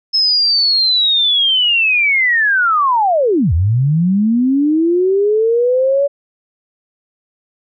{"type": "linear two-way sweep", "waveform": "sine", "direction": "down then up", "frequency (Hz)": [5220, 76, 572], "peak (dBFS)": -10, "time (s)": [0.13, 6.08], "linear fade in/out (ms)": 20, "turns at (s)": 3.53, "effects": []}